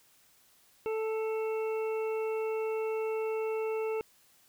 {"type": "harmonic tone with a mistuned harmonic", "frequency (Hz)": 440, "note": "A4", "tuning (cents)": 0, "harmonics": [1, 2, 3, 5, 6], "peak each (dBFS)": [-30, -42, -46, -49, -47], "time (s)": [0.86, 4.01], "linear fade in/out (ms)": 0, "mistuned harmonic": 6, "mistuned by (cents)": 31, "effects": ["white hiss -64 dBFS RMS until 4.48 s"]}